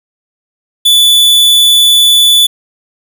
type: tone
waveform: 45% pulse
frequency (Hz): 3470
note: A7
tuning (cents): -25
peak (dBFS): -4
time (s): 0.85-2.47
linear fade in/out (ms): 10
effects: none